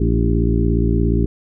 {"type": "harmonic tone with a mistuned harmonic", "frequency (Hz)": 57.1, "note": "A#1", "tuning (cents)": -35, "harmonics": [1, 2, 3, 4, 5, 6, 7], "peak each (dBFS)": [-17, -20, -22, -23, -24, -25, -25], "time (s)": [0, 1.26], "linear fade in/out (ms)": 5, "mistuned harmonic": 5, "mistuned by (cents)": 53, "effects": []}